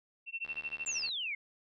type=tone with tremolo; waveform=sine; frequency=2700 Hz; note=E7; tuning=41 cents sharp; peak=-33 dBFS; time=0.26-1.11 s; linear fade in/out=50 ms; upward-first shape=sine; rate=13 Hz; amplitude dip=100%
type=click train; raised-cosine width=0.3 ms; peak=-35 dBFS; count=49; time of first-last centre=0.45-1.089 s; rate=75.1 Hz
type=exponential sweep; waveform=sine; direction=down; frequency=7459 to 2111 Hz; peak=-34 dBFS; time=0.86-1.35 s; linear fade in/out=5 ms
effects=none